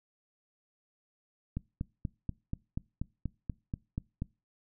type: click train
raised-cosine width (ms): 5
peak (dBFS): -21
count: 12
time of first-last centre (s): 1.57-4.221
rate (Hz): 4.15
effects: noise-tail reverb RT60 0.3 s tail -24 dB re dry